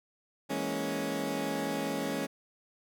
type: chord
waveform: 20% pulse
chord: A# half-diminished seventh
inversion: second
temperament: equal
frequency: 164.81 / 207.7 / 233.1 / 277.2 Hz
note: E3 / G#3 / A#3 / C#4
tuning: 0 / 0 / 0 / 0 cents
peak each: -35 / -32 / -35 / -29 dBFS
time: 0.49-2.27 s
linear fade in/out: 20 ms
effects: none